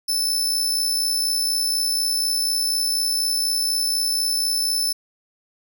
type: tone with amplitude modulation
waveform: sawtooth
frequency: 5274 Hz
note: E8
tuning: in tune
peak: -15 dBFS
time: 0.08-4.93 s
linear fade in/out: 10 ms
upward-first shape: sine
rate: 64.1 Hz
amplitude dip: 40%
effects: none